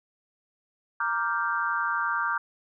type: chord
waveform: sine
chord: G minor seventh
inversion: first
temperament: equal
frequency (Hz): 932.3 / 1174.7 / 1396.9 / 1568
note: Bb5 / D6 / F6 / G6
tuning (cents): 0 / 0 / 0 / 0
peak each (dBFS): -32 / -29 / -30 / -30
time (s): 1-2.38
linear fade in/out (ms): 5
effects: none